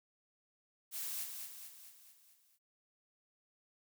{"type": "noise with echo", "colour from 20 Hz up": "blue", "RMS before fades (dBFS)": -41, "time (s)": [0.91, 1.27], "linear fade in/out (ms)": 50, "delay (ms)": 220, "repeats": 6, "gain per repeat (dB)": -5, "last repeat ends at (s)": 2.59, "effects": []}